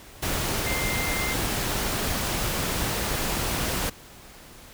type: tone in noise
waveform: sine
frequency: 2093 Hz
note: C7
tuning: in tune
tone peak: -30 dBFS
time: 0.66-1.34 s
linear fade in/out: 10 ms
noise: pink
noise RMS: -27 dBFS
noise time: 0.22-3.9 s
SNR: -6 dB
effects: pink hiss -47 dBFS RMS until 4.73 s

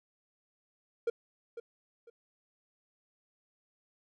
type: tone with echo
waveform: triangle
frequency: 466.2 Hz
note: A#4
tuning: in tune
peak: -25 dBFS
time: 1.07-1.1 s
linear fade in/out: 5 ms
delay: 500 ms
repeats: 2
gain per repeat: -12 dB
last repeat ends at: 2.1 s
effects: none

